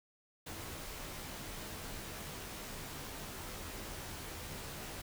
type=noise with comb filter; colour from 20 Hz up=pink; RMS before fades=-45 dBFS; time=0.46-5.02 s; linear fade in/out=10 ms; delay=17 ms; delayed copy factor=-0.55; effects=none